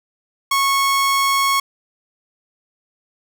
sawtooth tone, 1100 Hz, C#6, 14 cents flat, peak -11 dBFS, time 0.51-1.6 s, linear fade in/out 5 ms, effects none

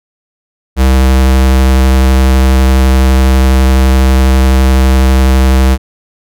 square tone with vibrato, 65.41 Hz, C2, in tune, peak -5 dBFS, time 0.76-5.78 s, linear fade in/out 50 ms, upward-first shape triangle, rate 12 Hz, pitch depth 15 cents each way, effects none

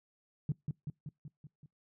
sine tone with echo, 146.83 Hz, D3, in tune, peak -27 dBFS, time 0.49-0.52 s, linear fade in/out 2 ms, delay 190 ms, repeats 6, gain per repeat -4 dB, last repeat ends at 1.66 s, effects noise-tail reverb RT60 0.2 s tail -25 dB re dry + tanh soft clip ceiling -24 dBFS

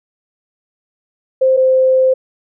sine tone pair in turn, 523.3 / 520.3 Hz, C5 / C5, 0 / -10 cents, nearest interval unison, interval 10 cents, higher first, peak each -8 dBFS, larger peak neither, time 1.41-1.57 / 1.57-2.14 s, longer second, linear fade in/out 10 ms, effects none

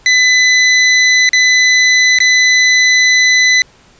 sawtooth tone with dropouts, 2005 Hz, B6, 26 cents sharp, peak -3 dBFS, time 0.06-3.62 s, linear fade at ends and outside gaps 1 ms, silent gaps 1.291-1.332 / 2.187-2.203 s, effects pink hiss -46 dBFS RMS until 3.99 s + resampled to 16000 Hz

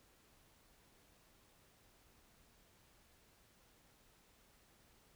silence, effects pink hiss -69 dBFS RMS until 5.15 s

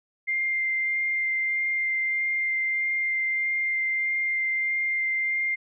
sine tone with vibrato, 2100 Hz, C7, 6 cents sharp, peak -23 dBFS, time 0.27-5.56 s, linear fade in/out 20 ms, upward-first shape sine, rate 1.6 Hz, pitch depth 8 cents each way, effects none

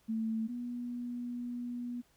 sine tone pair in turn, 222.7 / 242.6 Hz, A3 / B3, +21 / -31 cents, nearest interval minor second, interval 148 cents, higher second, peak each -31 / -36 dBFS, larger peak first, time 0.08-0.48 / 0.48-2.02 s, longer second, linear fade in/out 20 ms, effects pink hiss -69 dBFS RMS until 2.16 s

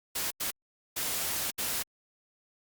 white noise bursts at uneven times, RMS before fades -32 dBFS, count 4, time 0.15-0.31 / 0.4-0.51 / 0.96-1.51 / 1.58-1.83 s, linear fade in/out 10 ms, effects Opus 48 kbps

